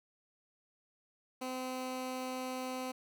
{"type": "tone", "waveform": "15% pulse", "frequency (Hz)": 256.8, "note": "C4", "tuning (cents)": -32, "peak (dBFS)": -31, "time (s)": [1.41, 2.92], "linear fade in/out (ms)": 10, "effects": []}